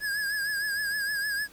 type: tone with vibrato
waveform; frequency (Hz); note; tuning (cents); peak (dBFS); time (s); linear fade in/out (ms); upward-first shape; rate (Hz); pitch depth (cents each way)
square; 1661.2; G#6; 0; -28; 0-1.48; 50; triangle; 6.5; 74
effects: pink hiss -54 dBFS RMS until 1.52 s